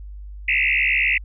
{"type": "tone with frequency modulation", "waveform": "sine", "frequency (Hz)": 2349, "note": "D7", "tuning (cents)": 0, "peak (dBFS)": -16, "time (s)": [0.48, 1.18], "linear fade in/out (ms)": 5, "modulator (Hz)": 68.4, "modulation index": 5.6, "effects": ["added 50 Hz sine -33 dBFS peak until 1.24 s"]}